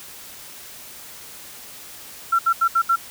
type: tone bursts at uneven times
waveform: sine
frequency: 1356 Hz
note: E6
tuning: 49 cents sharp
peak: -14 dBFS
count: 5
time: 2.32-2.39 / 2.46-2.53 / 2.61-2.68 / 2.75-2.82 / 2.89-2.96 s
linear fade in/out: 10 ms
effects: white hiss -40 dBFS RMS until 3.1 s